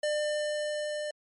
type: tone with level ramp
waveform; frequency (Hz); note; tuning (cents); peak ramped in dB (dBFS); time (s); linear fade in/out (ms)
square; 599; D5; +34; -27 to -33; 0.03-1.11; 5
effects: MP3 48 kbps